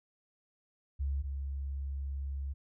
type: tone pair in turn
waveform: sine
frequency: 69.3 / 68.9 Hz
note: C#2 / C#2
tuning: 0 / -10 cents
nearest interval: unison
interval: 10 cents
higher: first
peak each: -30 / -34 dBFS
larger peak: first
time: 0.99-1.23 / 1.23-2.54 s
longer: second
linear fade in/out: 20 ms
effects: none